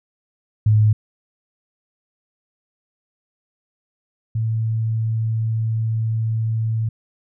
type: tone pair in turn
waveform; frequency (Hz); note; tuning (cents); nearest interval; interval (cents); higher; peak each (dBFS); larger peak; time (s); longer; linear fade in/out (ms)
sine; 107.3 / 111.79; A2 / A2; -43 / +28; minor second; 71; second; -11 / -18; first; 0.66-0.93 / 4.35-6.89; second; 5
effects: none